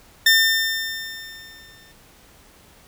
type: tone with exponential decay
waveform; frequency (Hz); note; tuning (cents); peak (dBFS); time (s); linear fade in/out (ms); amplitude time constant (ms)
20% pulse; 1800; A6; +39; -6; 0.26-1.92; 5; 360
effects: pink hiss -51 dBFS RMS until 2.87 s